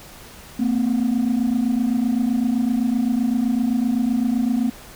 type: tone pair together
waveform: sine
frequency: 226.9 / 254.7 Hz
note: A#3 / C4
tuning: -47 / -46 cents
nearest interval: major second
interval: 201 cents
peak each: -18 dBFS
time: 0.59-4.7 s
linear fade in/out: 10 ms
effects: tanh soft clip ceiling -14 dBFS + pink hiss -42 dBFS RMS until 4.95 s